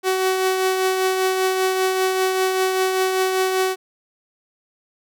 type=tone with tremolo; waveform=sawtooth; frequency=376 Hz; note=F#4; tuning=28 cents sharp; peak=-12 dBFS; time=0.03-3.76 s; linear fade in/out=50 ms; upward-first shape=triangle; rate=5.1 Hz; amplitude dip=40%; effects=none